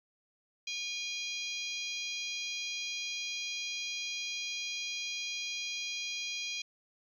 harmonic tone with a mistuned harmonic, 813 Hz, G#5, 37 cents flat, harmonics 3 / 4 / 5 / 6 / 7 / 8, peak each -39 / -41 / -43 / -45 / -46 / -47 dBFS, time 0.67-6.62 s, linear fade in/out 5 ms, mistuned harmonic 7, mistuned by +25 cents, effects 11-bit

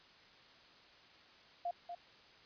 sine tone with echo, 698.5 Hz, F5, in tune, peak -35 dBFS, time 1.65-1.71 s, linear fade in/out 5 ms, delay 240 ms, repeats 1, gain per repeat -7 dB, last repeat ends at 1.95 s, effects white hiss -61 dBFS RMS until 2.45 s + resampled to 11025 Hz

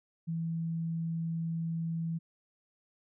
sine tone, 164.81 Hz, E3, in tune, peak -31 dBFS, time 0.27-2.19 s, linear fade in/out 20 ms, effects none

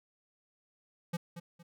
square tone with echo, 171.2 Hz, F3, 34 cents flat, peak -32 dBFS, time 1.13-1.17 s, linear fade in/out 10 ms, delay 230 ms, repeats 2, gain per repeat -10 dB, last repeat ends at 1.63 s, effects none

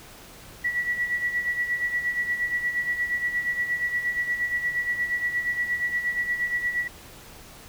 sine tone with tremolo, 1944 Hz, B6, 28 cents flat, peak -21 dBFS, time 0.64-6.88 s, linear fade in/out 10 ms, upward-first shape sine, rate 8.5 Hz, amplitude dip 65%, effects pink hiss -46 dBFS RMS until 7.68 s

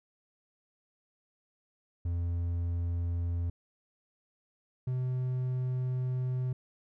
triangle tone pair in turn, 86 / 127.37 Hz, F2 / C3, -26 / -46 cents, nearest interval perfect fifth, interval 680 cents, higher second, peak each -27 dBFS, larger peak neither, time 2.05-3.5 / 4.87-6.53 s, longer second, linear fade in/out 5 ms, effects none

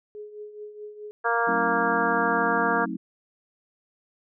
sine tone with tremolo, 420 Hz, G#4, 19 cents sharp, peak -34 dBFS, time 0.15-1.11 s, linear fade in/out 0 ms, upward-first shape triangle, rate 4.7 Hz, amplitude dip 70%
harmonic tone, 233.1 Hz, A#3, in tune, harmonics 2 / 3 / 4 / 5 / 6 / 7, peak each -28 / -28 / -28 / -28 / -28 / -28 dBFS, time 1.24-2.86 s, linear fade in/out 20 ms
sine chord, F# diminished seventh, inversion none, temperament just, 185 / 222 / 266.4 / 319.7 Hz, F#3 / A3 / C4 / Eb4, 0 / +16 / +31 / +47 cents, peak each -34 dBFS, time 1.47-2.97 s, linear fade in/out 10 ms
effects none

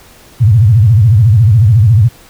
sine tone with vibrato, 109.2 Hz, A2, 13 cents flat, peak -3 dBFS, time 0.4-2.09 s, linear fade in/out 20 ms, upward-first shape sine, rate 14 Hz, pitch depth 240 cents each way, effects pink hiss -40 dBFS RMS until 2.29 s

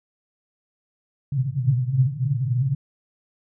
pink band-pass noise, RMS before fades -22 dBFS, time 1.32-2.75 s, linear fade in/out 5 ms, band 120 to 140 Hz, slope 96 dB/octave, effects none

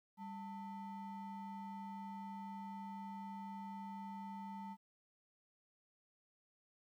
triangle ring-modulated tone, 545 Hz, C#5, 29 cents flat, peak -40 dBFS, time 0.17-4.77 s, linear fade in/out 50 ms, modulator 347 Hz, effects 13-bit

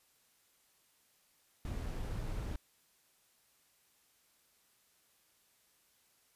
brown noise, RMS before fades -39 dBFS, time 1.65-2.56 s, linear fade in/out 2 ms, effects white hiss -71 dBFS RMS until 6.35 s + resampled to 32000 Hz

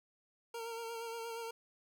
25% pulse tone with vibrato, 459.9 Hz, A#4, 23 cents flat, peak -37 dBFS, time 0.54-1.51 s, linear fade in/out 5 ms, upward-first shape sine, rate 8.5 Hz, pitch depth 30 cents each way, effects 12-bit

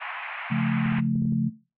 white band-pass noise, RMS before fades -35 dBFS, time 0-1.01 s, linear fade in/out 20 ms, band 700 to 2600 Hz, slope 48 dB/octave
sine chord, Db augmented, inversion none, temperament equal, 138.59 / 174.61 / 220 Hz, Db3 / F3 / A3, 0 / 0 / 0 cents, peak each -26 / -28 / -25 dBFS, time 0.5-1.5 s, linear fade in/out 20 ms
clicks, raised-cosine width 3 ms, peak -27 dBFS, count 7, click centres 0.86 / 0.923 / 0.987 / 1.156 / 1.222 / 1.254 / 1.324 s
effects noise-tail reverb RT60 0.3 s tail -17 dB re dry

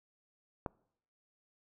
click, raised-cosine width 1 ms, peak -21 dBFS, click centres 0.662 s, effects noise-tail reverb RT60 0.7 s tail -25 dB re dry

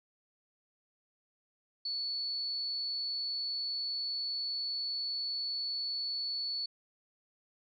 sine tone, 4435 Hz, C#8, in tune, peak -33 dBFS, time 1.85-6.66 s, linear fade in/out 5 ms, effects none

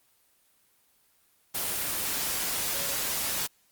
sine tone in noise, 559 Hz, C#5, 14 cents sharp, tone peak -41 dBFS, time 2.74-2.95 s, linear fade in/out 10 ms, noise white, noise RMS -30 dBFS, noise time 1.54-3.47 s, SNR -14 dB, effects white hiss -66 dBFS RMS until 3.71 s + Opus 24 kbps

